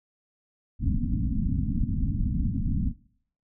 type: low-pass noise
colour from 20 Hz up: pink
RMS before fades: -26 dBFS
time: 0.79-2.94 s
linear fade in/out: 50 ms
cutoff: 280 Hz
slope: 96 dB/octave
effects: noise-tail reverb RT60 0.6 s tail -21 dB re dry